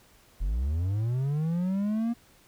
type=linear sweep; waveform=triangle; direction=up; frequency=40.35 to 238.3 Hz; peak=-23 dBFS; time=0.4-2.14 s; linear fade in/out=20 ms; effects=pink hiss -59 dBFS RMS until 2.47 s